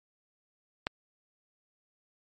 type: click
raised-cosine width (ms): 0.3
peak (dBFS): -13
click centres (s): 0.869
effects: MP3 48 kbps